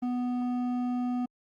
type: tone with hard clipping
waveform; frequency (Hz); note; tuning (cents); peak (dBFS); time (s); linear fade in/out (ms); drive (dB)
sine; 247.1; B3; +1; -29; 0.02-1.26; 10; 8
effects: Opus 24 kbps